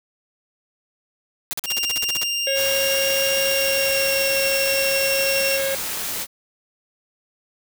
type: noise bursts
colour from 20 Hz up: white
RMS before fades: -26 dBFS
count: 12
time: 1.51-2.235 s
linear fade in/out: 0 ms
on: 21 ms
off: 43 ms
type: tone with pitch glide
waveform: 25% pulse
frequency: 2794 to 2732 Hz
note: F7 to F7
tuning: 0 to -39 cents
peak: -18 dBFS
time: 1.65-5.6 s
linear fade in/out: 50 ms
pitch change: -39 cents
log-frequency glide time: 3.39-4.39 s
type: harmonic tone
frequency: 544 Hz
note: C#5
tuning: 33 cents flat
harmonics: 1 / 3 / 4 / 5 / 6 / 7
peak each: -22 / -32 / -34 / -36 / -38 / -39 dBFS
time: 2.47-5.75 s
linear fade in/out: 2 ms
type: noise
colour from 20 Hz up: white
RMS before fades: -27 dBFS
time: 2.54-6.27 s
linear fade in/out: 50 ms
effects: none